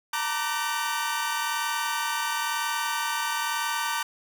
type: tone cluster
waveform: sawtooth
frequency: 906 / 947 / 1173 / 1520 Hz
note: A#5 / A#5 / D6 / F#6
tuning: -50 / +27 / -2 / +46 cents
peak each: -28 / -29 / -28 / -28 dBFS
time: 0.13-4.03 s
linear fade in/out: 5 ms
effects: none